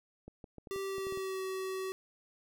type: clicks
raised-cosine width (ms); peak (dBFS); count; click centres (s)
2; -34; 9; 0.28 / 0.442 / 0.583 / 0.672 / 0.761 / 0.982 / 1.069 / 1.124 / 1.174
type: tone with pitch glide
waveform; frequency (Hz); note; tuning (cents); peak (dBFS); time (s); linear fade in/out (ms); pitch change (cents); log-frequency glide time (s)
square; 390 to 379.1; G4 to F#4; -9 to +42; -36; 0.71-1.92; 0; -49; 0.81-1.42
effects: none